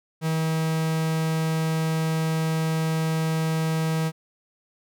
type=tone; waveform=45% pulse; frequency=160 Hz; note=D#3; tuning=49 cents sharp; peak=-22 dBFS; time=0.21-4.12 s; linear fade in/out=50 ms; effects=none